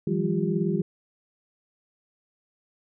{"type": "tone cluster", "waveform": "sine", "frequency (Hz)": [161.8, 178.1, 200.1, 350, 396.7], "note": ["E3", "F3", "G3", "F4", "G4"], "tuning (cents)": [-32, 34, 36, 4, 21], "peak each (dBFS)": [-28, -29, -28, -30, -30], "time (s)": [0.07, 0.82], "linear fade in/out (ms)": 5, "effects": []}